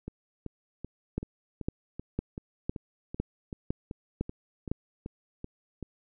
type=two click trains; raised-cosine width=3 ms; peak=-16 / -24 dBFS; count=8 / 16; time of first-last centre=1.18-4.715 / 0.08-5.827 s; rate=1.98 / 2.61 Hz; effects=none